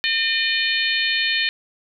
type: harmonic tone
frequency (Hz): 606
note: D#5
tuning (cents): -46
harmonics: 3 / 4 / 5 / 6 / 7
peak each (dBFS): -23 / -24 / -25 / -26 / -26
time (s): 0.04-1.49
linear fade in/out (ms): 0
effects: none